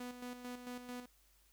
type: tone with tremolo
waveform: sawtooth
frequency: 246.9 Hz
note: B3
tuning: in tune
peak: -39 dBFS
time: 0-1.06 s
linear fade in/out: 5 ms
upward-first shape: square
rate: 4.5 Hz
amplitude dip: 55%
effects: added 50 Hz sine -70 dBFS peak until 1.52 s + white hiss -71 dBFS RMS until 1.52 s